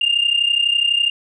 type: tone pair together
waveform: sine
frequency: 2794 / 2826 Hz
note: F7 / F7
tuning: 0 / +20 cents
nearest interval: unison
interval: 20 cents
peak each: -16 dBFS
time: 0.01-1.1 s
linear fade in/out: 5 ms
effects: tanh soft clip ceiling -9 dBFS